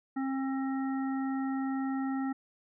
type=harmonic tone; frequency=267.8 Hz; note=C4; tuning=40 cents sharp; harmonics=1 / 3 / 5 / 7; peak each=-30 / -40 / -44 / -47 dBFS; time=0.16-2.33 s; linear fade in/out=10 ms; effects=none